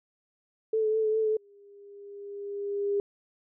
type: tone with vibrato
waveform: sine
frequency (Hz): 436.3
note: A4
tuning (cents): -15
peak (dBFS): -23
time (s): 0.73-1.37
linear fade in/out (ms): 5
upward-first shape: triangle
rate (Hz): 4.9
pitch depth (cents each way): 29
type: tone with exponential growth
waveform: sine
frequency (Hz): 403.9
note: G#4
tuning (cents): -48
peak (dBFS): -23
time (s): 1.02-3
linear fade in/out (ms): 1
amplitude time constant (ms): 430
effects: none